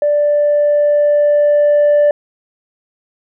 sine tone with level ramp, 587.3 Hz, D5, in tune, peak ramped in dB -9 to -5 dBFS, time 0.02-2.11 s, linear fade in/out 2 ms, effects tanh soft clip ceiling -6 dBFS

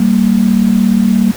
sine tone pair together, 193.9 / 230.8 Hz, G3 / A#3, -19 / -17 cents, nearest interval minor third, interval 302 cents, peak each -10 dBFS, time 0-1.32 s, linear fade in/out 5 ms, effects pink hiss -29 dBFS RMS until 1.36 s

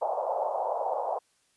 pink band-pass noise, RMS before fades -30 dBFS, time 0.01-1.19 s, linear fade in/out 10 ms, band 540 to 910 Hz, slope 48 dB/octave, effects white hiss -69 dBFS RMS until 1.56 s + resampled to 24000 Hz

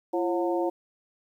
harmonic tone with a mistuned harmonic, 180.9 Hz, F#3, 39 cents flat, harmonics 2 / 3 / 4 / 5, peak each -26 / -30 / -32 / -34 dBFS, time 0.13-0.7 s, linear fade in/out 10 ms, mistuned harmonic 2, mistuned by -97 cents, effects 10-bit

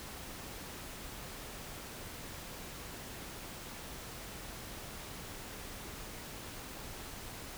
silence, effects pink hiss -46 dBFS RMS until 7.57 s

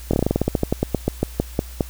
slowing click train, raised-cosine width 2 ms, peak -4 dBFS, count 20, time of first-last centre 0.11-1.808 s, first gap 24 ms, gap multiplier 1.13, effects added 60 Hz sine -34 dBFS peak until 1.89 s + white hiss -43 dBFS RMS until 1.89 s

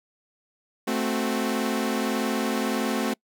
sawtooth chord, F# diminished, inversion first, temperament equal, 220 / 261.6 / 370 Hz, A3 / C4 / F#4, 0 / 0 / 0 cents, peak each -23 / -24 / -27 dBFS, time 0.87-3.14 s, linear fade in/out 10 ms, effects noise-tail reverb RT60 0.1 s tail -26 dB re dry

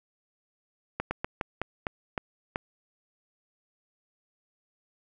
slowing click train, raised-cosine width 0.5 ms, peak -14 dBFS, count 8, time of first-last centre 1-2.559 s, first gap 110 ms, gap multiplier 1.23, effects none

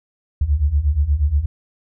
sine beating tone pair, 68 / 76.4 Hz, C#2 / D#2, -33 / -31 cents, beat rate 8.4 Hz, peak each -19 / -16 dBFS, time 0.41-1.46 s, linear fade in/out 5 ms, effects none

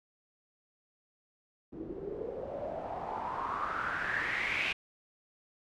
white noise with low-pass filter sweep, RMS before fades -36 dBFS, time 1.72-4.73 s, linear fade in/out 10 ms, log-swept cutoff 320 to 2600 Hz, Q 6.3, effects none

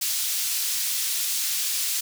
pink high-pass noise, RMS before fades -26 dBFS, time 0.01-2.01 s, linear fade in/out 10 ms, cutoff 4300 Hz, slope 12 dB/octave, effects none

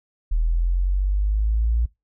sine linear sweep, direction up, 38.89 to 58.27 Hz, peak -17 dBFS, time 0.31-1.86 s, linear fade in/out 10 ms, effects noise-tail reverb RT60 0.2 s tail -22 dB re dry

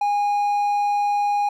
triangle tone, 820 Hz, G#5, 22 cents flat, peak -16 dBFS, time 0.01-1.49 s, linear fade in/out 5 ms, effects none

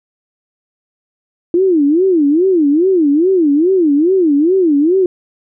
sine tone with vibrato, 329.6 Hz, E4, in tune, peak -8 dBFS, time 1.54-5.06 s, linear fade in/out 2 ms, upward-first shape sine, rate 2.4 Hz, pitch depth 270 cents each way, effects none

